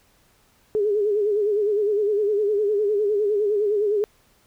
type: tone with vibrato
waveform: sine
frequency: 415.3 Hz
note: G#4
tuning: in tune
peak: -18 dBFS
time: 0.75-4.04 s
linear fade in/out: 0 ms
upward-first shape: sine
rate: 9.8 Hz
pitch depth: 75 cents each way
effects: pink hiss -60 dBFS RMS until 4.46 s